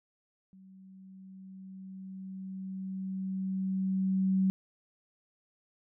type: tone with level ramp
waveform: sine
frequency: 190 Hz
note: F#3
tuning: 46 cents sharp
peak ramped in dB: -52 to -23 dBFS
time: 0.53-4.5 s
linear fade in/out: 0 ms
effects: none